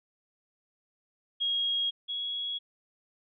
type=tone pair in turn; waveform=sine; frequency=3279 / 3336 Hz; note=G#7 / G#7; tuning=-23 / +7 cents; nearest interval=unison; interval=30 cents; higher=second; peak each=-26 / -31 dBFS; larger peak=first; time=1.4-1.91 / 2.08-2.59 s; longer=neither; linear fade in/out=20 ms; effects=none